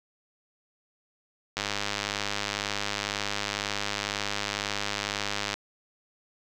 click train, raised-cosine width 0.2 ms, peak -11 dBFS, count 406, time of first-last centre 1.57-5.541 s, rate 102 Hz, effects none

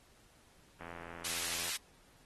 click train, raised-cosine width 0.5 ms, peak -32 dBFS, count 76, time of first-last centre 0.81-1.692 s, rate 85 Hz
pink high-pass noise, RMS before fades -38 dBFS, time 1.24-1.77 s, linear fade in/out 10 ms, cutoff 2300 Hz, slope 12 dB/octave
effects pink hiss -65 dBFS RMS until 2.25 s + AAC 32 kbps

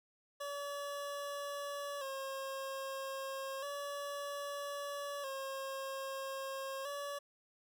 25% pulse tone with vibrato, 554.4 Hz, C#5, in tune, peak -36 dBFS, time 0.4-7.19 s, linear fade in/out 10 ms, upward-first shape square, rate 0.31 Hz, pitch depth 50 cents each way, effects none

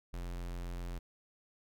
square tone, 43.7 Hz, F1, 2 cents sharp, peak -39 dBFS, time 0.13-0.99 s, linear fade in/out 10 ms, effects none

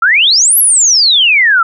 sine exponential two-way sweep, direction up then down, 1300 to 11840 to 1300 Hz, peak -5 dBFS, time 0.02-1.63 s, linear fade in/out 5 ms, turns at 0.58 s, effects none

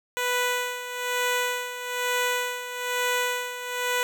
10% pulse tone with tremolo, 493.9 Hz, B4, in tune, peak -14 dBFS, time 0.17-4.03 s, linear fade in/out 0 ms, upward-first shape sine, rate 1.1 Hz, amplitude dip 70%, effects none

